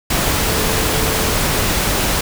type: tone in noise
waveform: sine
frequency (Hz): 440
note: A4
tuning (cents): 0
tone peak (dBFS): -25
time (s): 0.42-1.34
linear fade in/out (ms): 5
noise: pink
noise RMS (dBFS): -17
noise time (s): 0.1-2.21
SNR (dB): -11
effects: none